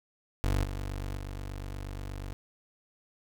25% pulse tone with level steps, 48.37 Hz, G1, 22 cents flat, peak -22 / -30 / -33 dBFS, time 0.44-2.33 s, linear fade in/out 0 ms, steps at 0.63 / 1.16 s, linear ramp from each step 20 ms, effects none

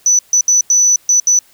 sine tone bursts at uneven times, 5970 Hz, F#8, 15 cents sharp, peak -6 dBFS, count 6, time 0.06-0.19 / 0.33-0.41 / 0.48-0.61 / 0.7-0.96 / 1.09-1.2 / 1.27-1.39 s, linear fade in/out 2 ms, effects tanh soft clip ceiling -4 dBFS + white hiss -49 dBFS RMS until 1.53 s

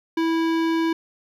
sine tone with hard clipping, 327.9 Hz, E4, 9 cents flat, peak -21 dBFS, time 0.17-0.93 s, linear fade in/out 5 ms, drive 18 dB, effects none

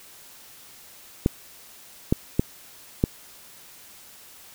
clicks, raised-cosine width 3 ms, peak -5 dBFS, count 4, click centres 1.261 / 2.125 / 2.395 / 3.039 s, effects white hiss -48 dBFS RMS until 4.54 s

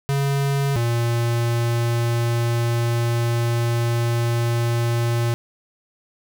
square tone pair in turn, 139.2 / 117.73 Hz, C#3 / A#2, +8 / +18 cents, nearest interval minor third, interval 290 cents, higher first, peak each -19 dBFS, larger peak neither, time 0.09-0.76 / 0.76-5.34 s, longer second, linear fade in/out 0 ms, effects none

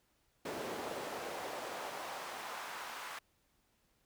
brown noise with high-pass filter sweep, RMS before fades -43 dBFS, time 0.45-3.19 s, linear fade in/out 5 ms, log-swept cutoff 400 to 1200 Hz, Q 1.3, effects pink hiss -75 dBFS RMS until 4.05 s

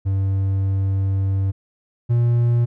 triangle tone pair in turn, 96.9 / 119.03 Hz, G2 / A#2, -20 / +37 cents, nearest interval major third, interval 357 cents, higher second, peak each -15 / -12 dBFS, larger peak second, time 0.05-1.52 / 2.09-2.66 s, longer first, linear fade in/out 20 ms, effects none

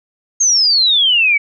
sine exponential sweep, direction down, 6530 to 2233 Hz, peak -9 dBFS, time 0.4-1.38 s, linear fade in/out 10 ms, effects none

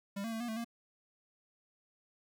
square tone with pitch steps, 199 / 227.8 / 223.8 / 239.2 / 220.8 / 233.1 Hz, G3 / A#3 / A3 / A#3 / A3 / A#3, +26 / -40 / +30 / +45 / +6 / 0 cents, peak -37 dBFS, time 0.16-0.646 s, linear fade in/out 10 ms, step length 81 ms, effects 12-bit

